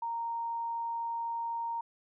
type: tone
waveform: sine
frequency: 928 Hz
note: A#5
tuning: 8 cents flat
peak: -32 dBFS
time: 0.02-1.81 s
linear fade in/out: 5 ms
effects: none